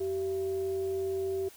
sine tone with frequency modulation, 384.2 Hz, G4, 35 cents flat, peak -29 dBFS, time 0-1.49 s, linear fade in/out 10 ms, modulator 295 Hz, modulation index 0.3, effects white hiss -54 dBFS RMS until 1.56 s

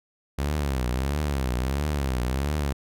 sawtooth tone with vibrato, 67.8 Hz, C#2, 38 cents flat, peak -20 dBFS, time 0.38-2.73 s, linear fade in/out 10 ms, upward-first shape triangle, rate 1.5 Hz, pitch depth 210 cents each way, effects none

